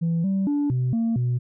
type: tone with pitch steps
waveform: sine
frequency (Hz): 166.7 / 193.7 / 289.6 / 126.6 / 228.6 / 123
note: E3 / G3 / D4 / B2 / A#3 / B2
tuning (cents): +20 / -20 / -24 / +43 / -34 / -7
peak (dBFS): -18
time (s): 0.01-1.39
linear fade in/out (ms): 20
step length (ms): 230
effects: tanh soft clip ceiling -18 dBFS

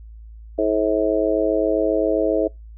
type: harmonic tone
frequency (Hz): 107.5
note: A2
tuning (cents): -40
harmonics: 3 / 4 / 5 / 6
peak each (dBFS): -22 / -22 / -22 / -22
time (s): 0.58-2.48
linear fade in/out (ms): 10
effects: noise-tail reverb RT60 0.2 s tail -26 dB re dry + added 55 Hz sine -37 dBFS peak until 2.77 s

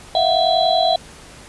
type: tone cluster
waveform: sine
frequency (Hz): 649 / 690 / 740 / 3328 / 3992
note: E5 / F5 / F#5 / G#7 / B7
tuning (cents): -27 / -21 / 0 / +3 / +18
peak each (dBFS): -19 / -19 / -18 / -26 / -21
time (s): 0.15-0.96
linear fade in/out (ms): 2
effects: pink hiss -41 dBFS RMS until 1.48 s + resampled to 24000 Hz

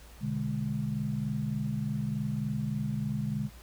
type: chord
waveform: sine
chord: G# diminished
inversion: first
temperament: equal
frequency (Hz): 123.47 / 146.83 / 207.7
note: B2 / D3 / G#3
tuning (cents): 0 / 0 / 0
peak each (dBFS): -35 / -33 / -33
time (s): 0.2-3.5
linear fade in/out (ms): 50
effects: added 57 Hz sine -50 dBFS peak until 3.62 s + pink hiss -55 dBFS RMS until 3.62 s

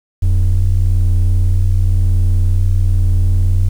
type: ring-modulated tone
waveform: triangle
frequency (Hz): 60.3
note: B1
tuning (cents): -41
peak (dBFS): -3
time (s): 0.22-3.69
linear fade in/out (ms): 10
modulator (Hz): 30.4
effects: tanh soft clip ceiling -3 dBFS + 7-bit

